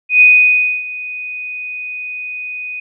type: tone with ADSR envelope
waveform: sine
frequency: 2489 Hz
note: D#7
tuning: in tune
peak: -3 dBFS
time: 0.09-2.8 s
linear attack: 120 ms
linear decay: 620 ms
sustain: -19 dB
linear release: 6 ms
effects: none